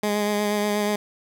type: tone with vibrato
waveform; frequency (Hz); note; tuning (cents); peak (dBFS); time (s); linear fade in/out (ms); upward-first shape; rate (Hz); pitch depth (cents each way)
15% pulse; 207.7; G#3; 0; -15; 0.03-0.96; 5; sine; 8.3; 19
effects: none